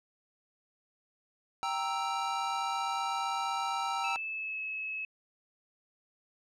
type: chord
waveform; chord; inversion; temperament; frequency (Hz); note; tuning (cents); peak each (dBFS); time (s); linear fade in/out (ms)
square; E diminished; first; equal; 784 / 932.3 / 1318.5; G5 / Bb5 / E6; 0 / 0 / 0; -36; 1.63-4.16; 0
type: tone with pitch glide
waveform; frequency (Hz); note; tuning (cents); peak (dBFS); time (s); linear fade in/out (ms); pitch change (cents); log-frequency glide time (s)
sine; 2630 to 2583; E7 to E7; -5 to -36; -34; 4.04-5.05; 2; -31; 4.17-4.6
effects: low-pass 6000 Hz 12 dB/octave